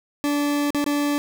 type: tone with dropouts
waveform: 40% pulse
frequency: 289.9 Hz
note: D4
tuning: 22 cents flat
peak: -19 dBFS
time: 0.24-1.18 s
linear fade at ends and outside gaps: 0 ms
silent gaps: 0.705-0.747 / 0.842-0.863 s
effects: none